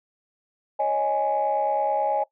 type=chord; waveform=sine; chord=C# suspended second; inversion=none; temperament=just; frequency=554.4 / 623.7 / 831.5 Hz; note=C#5 / D#5 / G#5; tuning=0 / +4 / +2 cents; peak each=-26 / -26 / -22 dBFS; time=0.79-2.24 s; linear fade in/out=10 ms; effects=noise-tail reverb RT60 0.1 s tail -19 dB re dry + tanh soft clip ceiling -14 dBFS